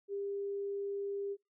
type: tone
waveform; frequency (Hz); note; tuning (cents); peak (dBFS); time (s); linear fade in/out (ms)
sine; 400; G4; +35; -35; 0.08-1.37; 50
effects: noise-tail reverb RT60 0.2 s tail -25 dB re dry